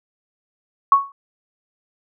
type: tone with exponential decay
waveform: sine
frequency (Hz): 1108.7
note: C#6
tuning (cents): 0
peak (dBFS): -5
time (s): 0.92-1.12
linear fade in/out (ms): 2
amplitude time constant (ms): 43
effects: none